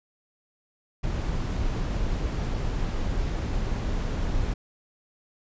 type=noise; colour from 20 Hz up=brown; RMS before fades=-27 dBFS; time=1.03-4.54 s; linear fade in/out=10 ms; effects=resampled to 16000 Hz